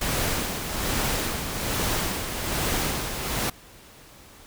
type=noise with tremolo; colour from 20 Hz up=pink; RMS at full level=-25 dBFS; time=0.01-3.5 s; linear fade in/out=5 ms; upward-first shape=sine; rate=1.2 Hz; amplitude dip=50%; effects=pink hiss -49 dBFS RMS until 4.46 s